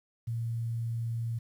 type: tone with quantisation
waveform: sine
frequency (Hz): 115.6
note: A#2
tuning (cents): -14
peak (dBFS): -30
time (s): 0.27-1.39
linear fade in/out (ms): 10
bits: 10
effects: none